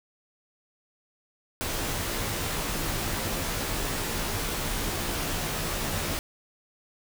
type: noise with comb filter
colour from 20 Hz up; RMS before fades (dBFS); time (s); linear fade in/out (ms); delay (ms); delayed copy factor
pink; -30; 1.61-6.19; 0; 16; -0.6
effects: none